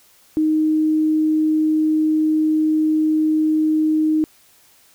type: tone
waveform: sine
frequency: 311.1 Hz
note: D#4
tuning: in tune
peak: -14 dBFS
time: 0.37-4.24 s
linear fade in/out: 0 ms
effects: white hiss -53 dBFS RMS until 4.94 s